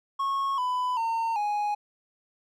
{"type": "tone with pitch steps", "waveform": "triangle", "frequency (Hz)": [1096, 999.2, 911, 830.6], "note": ["C#6", "B5", "A#5", "G#5"], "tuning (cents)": [-20, 20, -40, 0], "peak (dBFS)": -23, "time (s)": [0.19, 1.75], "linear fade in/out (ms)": 10, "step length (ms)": 390, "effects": []}